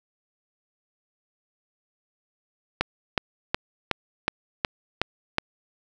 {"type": "click train", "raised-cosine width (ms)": 0.3, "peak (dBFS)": -5, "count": 8, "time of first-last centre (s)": [2.81, 5.384], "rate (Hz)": 2.72, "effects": []}